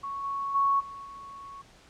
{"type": "tone with level steps", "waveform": "sine", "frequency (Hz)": 1108.7, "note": "C#6", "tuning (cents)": 0, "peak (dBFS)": [-32, -29, -21, -39, -41], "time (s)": [0.03, 1.62], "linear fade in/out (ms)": 10, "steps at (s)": [0.23, 0.54, 0.79, 1.04], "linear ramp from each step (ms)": 20, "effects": ["pink hiss -56 dBFS RMS until 1.89 s", "low-pass 7000 Hz 12 dB/octave"]}